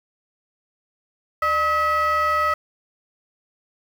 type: tone with frequency modulation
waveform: sine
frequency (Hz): 1279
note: D#6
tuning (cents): +47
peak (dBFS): -15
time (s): 1.42-2.54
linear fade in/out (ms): 5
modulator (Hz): 678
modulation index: 0.75
effects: tanh soft clip ceiling -16 dBFS + 7-bit